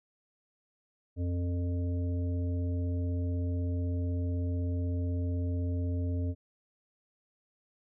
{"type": "harmonic tone with a mistuned harmonic", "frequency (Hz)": 88.4, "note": "F2", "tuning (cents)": 22, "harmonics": [1, 3, 5, 7], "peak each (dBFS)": [-29, -37, -45, -47], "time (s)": [1.16, 6.35], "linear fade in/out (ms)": 50, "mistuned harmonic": 7, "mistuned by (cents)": -37, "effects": []}